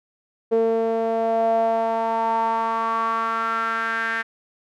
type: tone with band-pass filter sweep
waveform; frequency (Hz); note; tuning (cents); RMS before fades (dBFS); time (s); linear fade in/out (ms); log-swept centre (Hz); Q
sawtooth; 226.4; A3; +50; -22; 0.51-4.23; 20; 480 to 1700; 5.8
effects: none